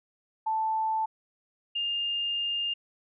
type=tone pair in turn; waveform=sine; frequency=880 / 2814 Hz; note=A5 / F7; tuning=0 / +12 cents; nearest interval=octave + minor sixth; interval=2012 cents; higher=second; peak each=-25 / -27 dBFS; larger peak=first; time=0.46-1.06 / 1.75-2.74 s; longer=second; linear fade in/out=10 ms; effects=none